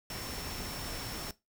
sine tone in noise, 5420 Hz, E8, 47 cents sharp, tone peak -45 dBFS, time 0.1-1.31 s, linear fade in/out 2 ms, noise pink, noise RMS -40 dBFS, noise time 0.1-1.31 s, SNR -8 dB, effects noise-tail reverb RT60 0.2 s tail -18 dB re dry

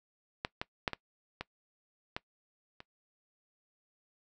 clicks, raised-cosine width 0.3 ms, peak -16 / -18 / -13 / -19 / -21 / -19 / -30 dBFS, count 7, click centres 0.449 / 0.615 / 0.878 / 0.933 / 1.41 / 2.165 / 2.804 s, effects noise-tail reverb RT60 0.1 s tail -21 dB re dry

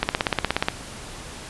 click train, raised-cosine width 0.3 ms, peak -3 dBFS, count 12, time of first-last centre 0.03-0.685 s, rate 16.8 Hz, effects pink hiss -38 dBFS RMS until 1.49 s + resampled to 24000 Hz

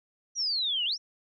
sine exponential two-way sweep, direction down then up, 5920 to 2765 to 5920 Hz, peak -26 dBFS, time 0.35-0.98 s, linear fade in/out 50 ms, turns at 0.85 s, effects none

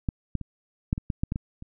clicks, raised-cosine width 5 ms, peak -13 / -14 / -23 / -10 / -19 / -14 / -12 / -15 / -17 / -28 dBFS, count 10, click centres 0.088 / 0.353 / 0.413 / 0.929 / 0.979 / 1.102 / 1.235 / 1.321 / 1.359 / 1.624 s, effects none

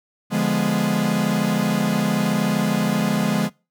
45% pulse chord, D diminished seventh, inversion none, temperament equal, 146.83 / 174.61 / 207.7 / 246.9 Hz, D3 / F3 / Ab3 / Cb4, 0 / 0 / 0 / 0 cents, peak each -27 / -24 / -21 / -26 dBFS, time 0.3-3.5 s, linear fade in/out 50 ms, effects noise-tail reverb RT60 0.3 s tail -24 dB re dry

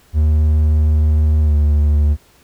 triangle tone with pitch glide, 76.6 to 73.95 Hz, D#2 to D2, -27 to +13 cents, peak -8 dBFS, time 0.13-2.17 s, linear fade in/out 50 ms, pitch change -60 cents, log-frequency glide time 1.44-1.53 s, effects pink hiss -51 dBFS RMS until 2.43 s

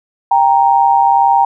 sine tone pair together, 790.6 / 932.3 Hz, G5 / A#5, +15 / 0 cents, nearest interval minor third, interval 285 cents, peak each -10 dBFS, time 0.31-1.45 s, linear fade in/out 5 ms, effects none

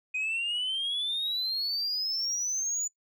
sine exponential sweep, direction up, 2489 to 6990 Hz, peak -26 dBFS, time 0.14-2.88 s, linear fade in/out 10 ms, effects noise-tail reverb RT60 0.1 s tail -22 dB re dry + tanh soft clip ceiling -26 dBFS

